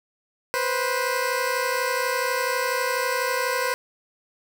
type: tone pair together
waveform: 15% pulse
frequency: 491.2 / 523.3 Hz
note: B4 / C5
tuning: -9 / 0 cents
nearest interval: minor second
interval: 109 cents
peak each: -19 dBFS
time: 0.54-3.74 s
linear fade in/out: 0 ms
effects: none